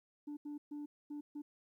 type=tone bursts at uneven times; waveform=sine; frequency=293.7 Hz; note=D4; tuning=in tune; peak=-39 dBFS; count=5; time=0.27-0.37 / 0.45-0.58 / 0.71-0.86 / 1.1-1.21 / 1.35-1.42 s; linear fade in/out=10 ms; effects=tanh soft clip ceiling -40 dBFS + 13-bit